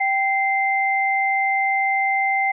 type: tone pair together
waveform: sine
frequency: 780 / 2082 Hz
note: G5 / C7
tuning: -9 / -9 cents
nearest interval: octave + perfect fourth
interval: 1700 cents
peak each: -20 dBFS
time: 0-2.52 s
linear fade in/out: 10 ms
effects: none